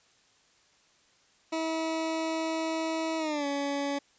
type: tone with pitch glide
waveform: 20% pulse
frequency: 322.5 to 282.4 Hz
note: E4 to C#4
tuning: -38 to +32 cents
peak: -24 dBFS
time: 1.52-3.99 s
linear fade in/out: 10 ms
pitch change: -230 cents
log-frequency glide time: 3.18-3.46 s
effects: white hiss -64 dBFS RMS until 4.18 s + resampled to 16000 Hz